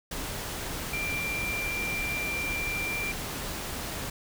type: tone in noise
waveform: sine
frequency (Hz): 2367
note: D7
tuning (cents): +13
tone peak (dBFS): -30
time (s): 0.93-3.12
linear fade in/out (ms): 5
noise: pink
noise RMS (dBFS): -35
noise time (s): 0.11-4.1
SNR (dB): +2
effects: none